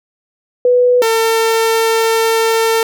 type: tone pair in turn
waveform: sine / sawtooth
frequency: 493.9 / 451 Hz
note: B4 / A4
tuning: 0 / +43 cents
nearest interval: major second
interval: 157 cents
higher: first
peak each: -7 / -7 dBFS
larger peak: neither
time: 0.65-1.02 / 1.02-2.83 s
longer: second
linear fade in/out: 2 ms
effects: none